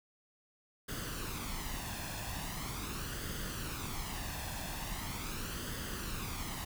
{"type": "noise with flanger", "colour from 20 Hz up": "pink", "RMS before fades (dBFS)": -40, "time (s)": [0.88, 6.65], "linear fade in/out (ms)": 10, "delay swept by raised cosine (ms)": [0.62, 1.17], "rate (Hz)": 0.41, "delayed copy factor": 0.55, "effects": []}